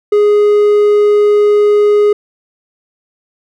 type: tone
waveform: triangle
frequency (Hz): 415.3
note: G#4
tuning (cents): 0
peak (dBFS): -4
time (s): 0.12-2.13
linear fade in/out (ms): 5
effects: none